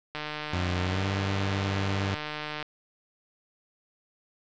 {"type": "click train", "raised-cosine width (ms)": 0.3, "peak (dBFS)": -18, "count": 375, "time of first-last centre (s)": [0.15, 2.627], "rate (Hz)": 151}
{"type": "tone with pitch glide", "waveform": "sawtooth", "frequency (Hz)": [90.3, 97.91], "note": ["F#2", "G2"], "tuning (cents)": [-42, -2], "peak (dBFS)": -23, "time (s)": [0.53, 2.15], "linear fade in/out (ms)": 5, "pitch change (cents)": 140, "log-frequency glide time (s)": [0.82, 1.07]}
{"effects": ["resampled to 16000 Hz", "9-bit"]}